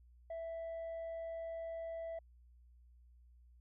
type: tone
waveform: sine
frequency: 660 Hz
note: E5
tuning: 2 cents sharp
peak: -38 dBFS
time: 0.3-2.19 s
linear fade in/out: 5 ms
effects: tanh soft clip ceiling -40 dBFS + added 60 Hz sine -60 dBFS peak until 3.6 s